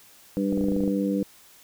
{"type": "harmonic tone", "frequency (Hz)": 98.6, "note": "G2", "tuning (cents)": 11, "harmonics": [2, 3, 4, 5], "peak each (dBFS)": [-25, -26, -38, -30], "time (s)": [0.37, 1.23], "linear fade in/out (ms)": 0}
{"type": "clicks", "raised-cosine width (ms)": 2, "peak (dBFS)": -19, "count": 10, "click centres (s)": [0.526, 0.576, 0.611, 0.641, 0.685, 0.72, 0.764, 0.806, 0.837, 0.878]}
{"effects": ["white hiss -53 dBFS RMS until 1.63 s"]}